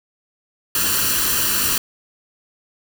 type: noise with comb filter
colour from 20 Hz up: white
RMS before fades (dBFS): -19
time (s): 0.75-1.78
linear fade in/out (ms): 2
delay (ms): 0.69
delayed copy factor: +0.7
effects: none